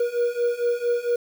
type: beating tone pair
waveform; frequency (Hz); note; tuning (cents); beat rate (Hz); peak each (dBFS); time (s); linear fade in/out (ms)
triangle; 476.1 / 480.5; A#4 / B4; +37 / -48; 4.4; -23 / -21; 0-1.16; 5
effects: 7-bit